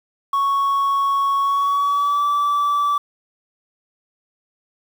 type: tone with pitch glide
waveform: sine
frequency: 1108.7 to 1157.8 Hz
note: C#6 to D6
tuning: 0 to -25 cents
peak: -13 dBFS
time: 0.33-2.98 s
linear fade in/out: 5 ms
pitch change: +75 cents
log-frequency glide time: 1.41-2.24 s
effects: tanh soft clip ceiling -15 dBFS + 7-bit